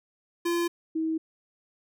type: tone pair in turn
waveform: square / sine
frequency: 343.1 / 320.3 Hz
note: F4 / E4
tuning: -31 / -50 cents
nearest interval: minor second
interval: 119 cents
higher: first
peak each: -25 dBFS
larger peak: neither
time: 0.45-0.68 / 0.95-1.18 s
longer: neither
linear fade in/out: 10 ms
effects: none